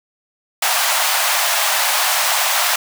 pink high-pass noise, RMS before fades -17 dBFS, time 0.62-2.76 s, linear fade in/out 5 ms, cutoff 650 Hz, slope 48 dB/octave, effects none

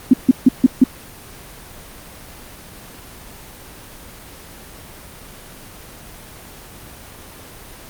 sine tone bursts, 257.1 Hz, C4, 30 cents flat, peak -4 dBFS, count 5, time 0.11-0.84 s, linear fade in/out 5 ms, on 26 ms, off 150 ms, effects pink hiss -38 dBFS RMS until 7.89 s + Opus 24 kbps

